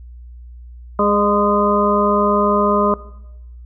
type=harmonic tone with a mistuned harmonic; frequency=205.9 Hz; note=G#3; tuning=15 cents flat; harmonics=1 / 2 / 3 / 5 / 6; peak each=-19 / -19 / -19 / -19 / -19 dBFS; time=0.99-2.94 s; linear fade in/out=2 ms; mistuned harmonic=3; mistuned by=-23 cents; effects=noise-tail reverb RT60 0.9 s tail -19 dB re dry + added 60 Hz sine -34 dBFS peak until 3.65 s